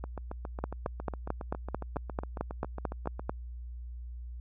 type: two click trains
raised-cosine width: 1 ms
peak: -24 / -17 dBFS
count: 24 / 13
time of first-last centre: 0.04-3.195 / 0.64-3.295 s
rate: 7.29 / 4.52 Hz
effects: added 60 Hz sine -39 dBFS peak until 4.4 s